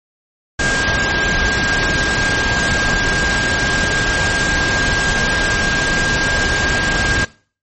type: tone in noise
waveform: sine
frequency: 1610 Hz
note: G6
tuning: 46 cents sharp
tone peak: -17 dBFS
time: 0.59-7.25 s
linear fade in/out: 5 ms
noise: pink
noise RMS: -18 dBFS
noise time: 0.59-7.25 s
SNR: -2 dB
effects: noise-tail reverb RT60 0.4 s tail -19 dB re dry + MP3 32 kbps